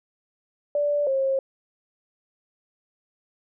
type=tone pair in turn; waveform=sine; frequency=583 / 537.2 Hz; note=D5 / C5; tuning=-13 / +46 cents; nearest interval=minor second; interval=141 cents; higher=first; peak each=-20 dBFS; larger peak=neither; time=0.75-1.07 / 1.07-1.39 s; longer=neither; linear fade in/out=2 ms; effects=none